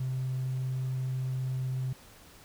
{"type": "tone", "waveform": "triangle", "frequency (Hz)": 129.7, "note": "C3", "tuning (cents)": -15, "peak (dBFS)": -26, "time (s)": [0, 1.93], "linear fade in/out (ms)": 5, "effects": ["tanh soft clip ceiling -26 dBFS", "pink hiss -54 dBFS RMS until 2.44 s"]}